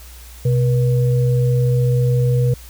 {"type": "tone pair together", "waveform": "sine", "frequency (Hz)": [127.24, 480.7], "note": ["C3", "B4"], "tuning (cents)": [-48, -47], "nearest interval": "octave + major seventh", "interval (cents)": 2301, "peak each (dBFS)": [-13, -22], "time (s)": [0.45, 2.54], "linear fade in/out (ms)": 5, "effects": ["added 60 Hz sine -37 dBFS peak until 2.69 s", "white hiss -43 dBFS RMS until 2.69 s"]}